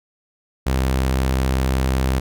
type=tone; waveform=sawtooth; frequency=65.41 Hz; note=C2; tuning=in tune; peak=-13 dBFS; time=0.66-2.2 s; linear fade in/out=10 ms; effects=none